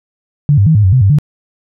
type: tone with pitch steps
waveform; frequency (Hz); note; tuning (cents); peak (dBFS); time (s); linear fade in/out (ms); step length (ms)
sine; 145.4 / 100 / 158.8 / 105.1 / 93.6 / 129.3 / 98 / 147.7; D3 / G2 / D#3 / G#2 / F#2 / C3 / G2 / D3; -17 / +35 / +36 / +21 / +20 / -20 / 0 / +10; -5; 0.49-1.186; 0; 87
effects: none